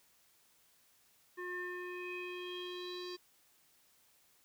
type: tone with low-pass filter sweep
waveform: square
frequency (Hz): 358.9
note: F4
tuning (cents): +47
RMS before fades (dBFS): -43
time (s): 1.37-3.17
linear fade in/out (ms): 20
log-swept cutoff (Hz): 1600 to 4600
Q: 7.3
effects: white hiss -69 dBFS RMS until 4.44 s